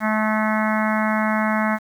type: harmonic tone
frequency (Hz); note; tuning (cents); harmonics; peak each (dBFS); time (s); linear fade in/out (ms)
216.2; A3; -30; 1 / 3 / 4 / 5 / 6 / 7 / 8 / 9 / 10; -21 / -26 / -27 / -28 / -29 / -29 / -30 / -31 / -31; 0-1.79; 50
effects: 8-bit